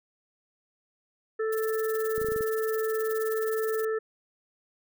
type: harmonic tone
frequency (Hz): 440.2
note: A4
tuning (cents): +1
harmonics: 1 / 3 / 4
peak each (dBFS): -26 / -38 / -39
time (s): 1.39-3.99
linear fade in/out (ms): 10
type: noise with tremolo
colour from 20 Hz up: violet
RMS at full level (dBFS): -37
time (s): 1.52-3.85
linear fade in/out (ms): 5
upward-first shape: triangle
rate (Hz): 19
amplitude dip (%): 95
type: clicks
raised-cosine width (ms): 3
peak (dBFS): -26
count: 7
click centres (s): 2.18 / 2.216 / 2.246 / 2.286 / 2.32 / 2.362 / 2.408
effects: none